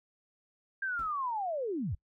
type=linear sweep; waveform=sine; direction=down; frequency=1610 to 61.74 Hz; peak=-31 dBFS; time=0.82-1.95 s; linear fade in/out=5 ms
type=noise with exponential decay; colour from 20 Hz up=brown; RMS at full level=-43 dBFS; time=0.99-1.19 s; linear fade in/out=0 ms; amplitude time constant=42 ms
effects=noise-tail reverb RT60 0.1 s tail -23 dB re dry